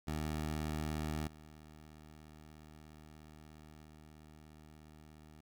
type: tone with level steps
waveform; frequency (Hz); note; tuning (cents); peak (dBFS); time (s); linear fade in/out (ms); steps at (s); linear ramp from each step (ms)
15% pulse; 76.9; D#2; -20; -30 / -47 / -49; 0.07-5.41; 10; 1.27 / 3.85; 5
effects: 12-bit